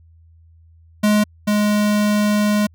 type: tone pair in turn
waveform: square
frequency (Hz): 210 / 208.7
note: G#3 / G#3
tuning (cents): +19 / +9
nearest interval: unison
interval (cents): 10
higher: first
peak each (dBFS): -13 / -15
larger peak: first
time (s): 1.03-1.24 / 1.47-2.67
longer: second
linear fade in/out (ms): 10
effects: added 82 Hz sine -46 dBFS peak until 2.74 s